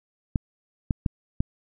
clicks, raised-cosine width 5 ms, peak -10 dBFS, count 4, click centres 0.358 / 0.908 / 1.062 / 1.405 s, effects none

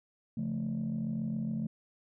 sine chord, Db augmented, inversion none, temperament equal with one note detuned, 138.59 / 172.81 / 220 Hz, Db3 / F3 / A3, 0 / -18 / 0 cents, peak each -37 / -36 / -32 dBFS, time 0.37-1.67 s, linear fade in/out 5 ms, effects tanh soft clip ceiling -27 dBFS

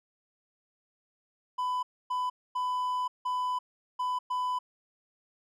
triangle tone bursts at uneven times, 1000 Hz, B5, 21 cents sharp, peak -26 dBFS, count 6, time 1.58-1.83 / 2.1-2.3 / 2.55-3.08 / 3.25-3.59 / 3.99-4.19 / 4.3-4.59 s, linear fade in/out 10 ms, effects none

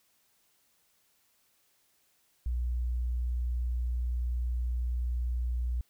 sine tone, 60.6 Hz, B1, 32 cents flat, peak -28 dBFS, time 2.46-5.81 s, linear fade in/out 0 ms, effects white hiss -70 dBFS RMS until 5.89 s

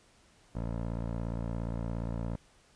15% pulse tone with low-pass filter, 57.2 Hz, A#1, 32 cents flat, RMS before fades -35 dBFS, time 0.55-2.36 s, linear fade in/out 5 ms, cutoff 940 Hz, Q 0.75, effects pink hiss -63 dBFS RMS until 2.75 s + resampled to 22050 Hz

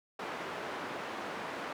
white band-pass noise, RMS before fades -40 dBFS, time 0.19-1.73 s, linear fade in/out 5 ms, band 210 to 1400 Hz, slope 12 dB/octave, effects none

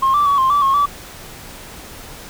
sine tone with pitch steps, 1070 / 1168 / 1129 / 1055 / 1156 / 1084 / 1152 Hz, C6 / D6 / C#6 / C6 / D6 / C#6 / D6, +38 / -10 / +31 / +14 / -28 / -39 / -34 cents, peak -10 dBFS, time 0.02-0.86 s, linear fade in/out 10 ms, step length 120 ms, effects tanh soft clip ceiling -9 dBFS + pink hiss -36 dBFS RMS until 2.29 s

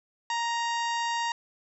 harmonic tone, 935 Hz, A#5, 5 cents sharp, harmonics 1 / 2 / 3 / 4 / 5 / 6 / 7 / 8, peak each -28 / -34 / -38 / -40 / -42 / -44 / -45 / -46 dBFS, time 0.3-1.32 s, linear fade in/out 2 ms, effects none

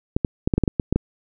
clicks, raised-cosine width 3 ms, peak -5 dBFS, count 10, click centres 0.165 / 0.248 / 0.475 / 0.538 / 0.58 / 0.637 / 0.678 / 0.798 / 0.926 / 0.96 s, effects none

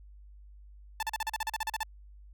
sawtooth tone bursts, 880 Hz, A5, in tune, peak -26 dBFS, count 13, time 1-1.832 s, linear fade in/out 2 ms, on 28 ms, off 39 ms, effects added 50 Hz sine -49 dBFS peak until 2.33 s

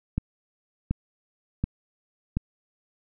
click train, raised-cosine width 5 ms, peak -12 dBFS, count 4, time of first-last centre 0.18-2.37 s, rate 1.37 Hz, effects none

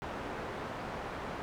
white low-pass noise, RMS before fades -40 dBFS, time 0.02-1.42 s, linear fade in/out 0 ms, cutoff 1100 Hz, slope 12 dB/octave, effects none

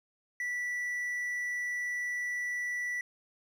triangle tone, 1961 Hz, B6, 13 cents flat, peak -30 dBFS, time 0.4-3.01 s, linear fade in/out 2 ms, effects none

